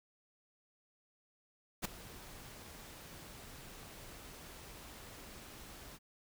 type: noise with ADSR envelope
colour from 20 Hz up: pink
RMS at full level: -34 dBFS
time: 1.82-5.99 s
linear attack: 31 ms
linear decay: 6 ms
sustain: -18 dB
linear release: 40 ms
effects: none